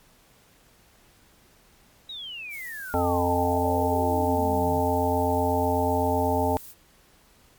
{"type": "exponential sweep", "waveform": "sine", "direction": "down", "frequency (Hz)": [3887, 146.83], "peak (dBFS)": -34, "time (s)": [2.09, 4.8], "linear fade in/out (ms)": 5}
{"type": "noise", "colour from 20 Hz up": "violet", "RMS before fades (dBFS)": -43, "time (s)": [2.49, 6.75], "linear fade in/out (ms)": 50}
{"type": "harmonic tone", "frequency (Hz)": 88, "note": "F2", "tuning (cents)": 14, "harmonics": [1, 3, 5, 7, 9, 10], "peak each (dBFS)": [-28, -28, -28, -28, -28, -28], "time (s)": [2.94, 6.57], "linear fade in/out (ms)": 0}
{"effects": ["pink hiss -58 dBFS RMS until 7.58 s", "MP3 96 kbps"]}